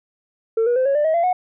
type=tone with pitch steps; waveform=sine; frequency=449.4 / 481.7 / 516.2 / 553.3 / 593 / 635.5 / 681.2 / 730.1 Hz; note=A4 / B4 / C5 / C#5 / D5 / D#5 / F5 / F#5; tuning=+37 / -43 / -23 / -3 / +17 / +36 / -43 / -23 cents; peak=-13 dBFS; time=0.57-1.33 s; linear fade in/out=5 ms; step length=95 ms; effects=tanh soft clip ceiling -13 dBFS